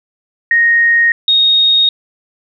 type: tone pair in turn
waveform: sine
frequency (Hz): 1864.7 / 3729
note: A#6 / A#7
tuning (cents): 0 / 0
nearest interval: octave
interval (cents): 1200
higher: second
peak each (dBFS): -7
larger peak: neither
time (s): 0.51-1.12 / 1.28-1.89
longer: neither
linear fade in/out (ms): 2
effects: none